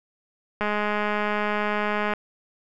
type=click train; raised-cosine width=0.5 ms; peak=-11 dBFS; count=320; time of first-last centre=0.61-2.136 s; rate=209 Hz; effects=none